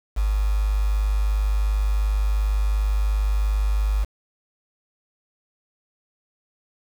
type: tone with quantisation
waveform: sine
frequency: 51.4 Hz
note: G#1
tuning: 17 cents flat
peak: -18 dBFS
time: 0.16-4.05 s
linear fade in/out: 20 ms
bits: 6
effects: none